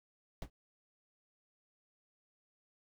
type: noise with exponential decay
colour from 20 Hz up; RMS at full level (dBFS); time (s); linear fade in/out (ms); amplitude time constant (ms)
brown; -34; 0.42-0.5; 1; 17
effects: none